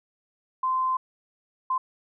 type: tone bursts at uneven times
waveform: sine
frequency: 1036 Hz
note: C6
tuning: 17 cents flat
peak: -22 dBFS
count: 2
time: 0.63-0.97 / 1.7-1.78 s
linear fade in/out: 5 ms
effects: none